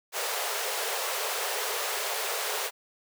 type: high-pass noise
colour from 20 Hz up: pink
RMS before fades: -31 dBFS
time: 0.12-2.71 s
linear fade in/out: 50 ms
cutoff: 400 Hz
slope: 96 dB/octave
effects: none